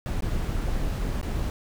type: noise with dropouts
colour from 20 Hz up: brown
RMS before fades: -27 dBFS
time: 0.06-1.5 s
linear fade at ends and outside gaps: 0 ms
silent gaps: 0.207-0.223 / 1.213-1.229 s
effects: none